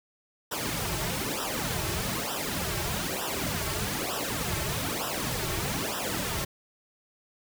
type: noise with flanger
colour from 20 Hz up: pink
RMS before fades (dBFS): -31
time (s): 0.51-6.45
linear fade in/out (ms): 10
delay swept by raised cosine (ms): 0.45 to 4.15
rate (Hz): 1.1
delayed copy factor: -0.95
effects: none